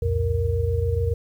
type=tone cluster; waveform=sine; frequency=67.3 / 88.1 / 115.4 / 465.7 Hz; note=C2 / F2 / A#2 / A#4; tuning=+49 / +16 / -17 / -2 cents; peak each=-28 / -22 / -29 / -26 dBFS; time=0.02-1.14 s; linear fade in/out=5 ms; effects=9-bit